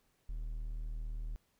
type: tone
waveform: triangle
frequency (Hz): 38.89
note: D#1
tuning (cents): 0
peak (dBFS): -35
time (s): 0.29-1.36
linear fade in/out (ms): 0
effects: pink hiss -75 dBFS RMS until 1.59 s